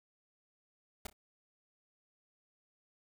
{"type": "noise with echo", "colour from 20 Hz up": "pink", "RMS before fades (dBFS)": -41, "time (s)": [1.05, 1.07], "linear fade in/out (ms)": 5, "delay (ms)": 30, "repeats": 2, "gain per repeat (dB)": -13, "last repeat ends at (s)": 1.13, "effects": []}